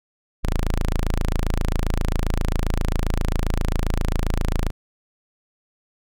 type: tone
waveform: sawtooth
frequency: 27.5 Hz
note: A0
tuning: in tune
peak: -15 dBFS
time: 0.43-4.71 s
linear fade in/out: 20 ms
effects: none